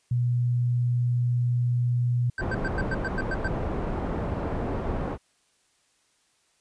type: tone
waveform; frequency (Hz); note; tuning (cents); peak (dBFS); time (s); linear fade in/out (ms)
sine; 121.8; B2; -24; -21; 0.11-2.3; 5
type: low-pass noise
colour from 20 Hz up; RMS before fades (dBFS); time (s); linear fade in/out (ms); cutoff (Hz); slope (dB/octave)
pink; -29; 2.38-5.18; 50; 880; 12
type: tone bursts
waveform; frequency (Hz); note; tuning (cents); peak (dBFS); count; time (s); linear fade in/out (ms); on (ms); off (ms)
triangle; 1555; G6; -14; -26; 9; 2.38-3.477; 2; 33; 100
effects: white hiss -67 dBFS RMS until 6.6 s + resampled to 22050 Hz